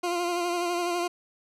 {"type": "tone with vibrato", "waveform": "20% pulse", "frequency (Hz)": 349.2, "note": "F4", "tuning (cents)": 0, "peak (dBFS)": -21, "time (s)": [0.03, 1.08], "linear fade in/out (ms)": 10, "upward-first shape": "sine", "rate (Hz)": 12, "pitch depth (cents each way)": 33, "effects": ["low-pass 11000 Hz 12 dB/octave"]}